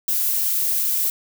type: noise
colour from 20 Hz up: violet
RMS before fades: -21 dBFS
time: 0.08-1.1 s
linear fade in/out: 2 ms
effects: none